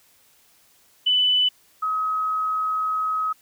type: tone pair in turn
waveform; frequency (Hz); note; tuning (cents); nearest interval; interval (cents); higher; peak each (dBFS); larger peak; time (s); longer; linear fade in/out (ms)
sine; 2994 / 1272; F#7 / D#6; +20 / +38; octave + minor third; 1482; first; -16 / -21; first; 1.06-1.49 / 1.82-3.33; second; 10
effects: white hiss -58 dBFS RMS until 3.41 s